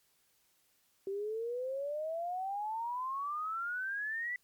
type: exponential sweep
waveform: sine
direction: up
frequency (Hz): 384.7 to 1993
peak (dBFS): -34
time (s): 1.07-4.36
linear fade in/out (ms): 2
effects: white hiss -72 dBFS RMS until 4.43 s + MP3 96 kbps